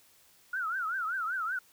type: tone with vibrato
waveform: sine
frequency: 1411 Hz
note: F6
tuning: 17 cents sharp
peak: -30 dBFS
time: 0.53-1.59 s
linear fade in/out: 5 ms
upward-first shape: triangle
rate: 5.2 Hz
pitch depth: 220 cents each way
effects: white hiss -62 dBFS RMS until 1.72 s